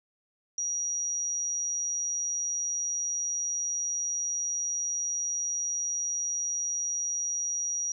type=tone; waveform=sine; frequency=5760 Hz; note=F#8; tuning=47 cents flat; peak=-28 dBFS; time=0.58-7.92 s; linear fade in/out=2 ms; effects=none